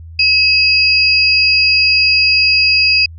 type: tone pair together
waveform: sine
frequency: 2569 / 4850 Hz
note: E7 / D#8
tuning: -45 / -45 cents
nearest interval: major seventh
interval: 1100 cents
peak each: -11 dBFS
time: 0.19-3.06 s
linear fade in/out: 5 ms
effects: added 82 Hz sine -30 dBFS peak until 3.18 s